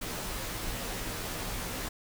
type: noise with comb filter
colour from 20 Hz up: pink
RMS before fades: -36 dBFS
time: 0.01-1.89 s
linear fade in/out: 10 ms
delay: 14 ms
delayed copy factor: -0.75
effects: none